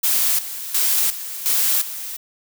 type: noise with tremolo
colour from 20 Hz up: blue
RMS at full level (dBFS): -18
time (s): 0.03-2.17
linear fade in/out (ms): 10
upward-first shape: square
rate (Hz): 1.4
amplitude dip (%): 75
effects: none